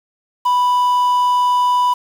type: tone with quantisation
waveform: triangle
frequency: 987.8 Hz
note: B5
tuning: in tune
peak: -10 dBFS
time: 0.45-1.94 s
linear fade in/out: 10 ms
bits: 6
effects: none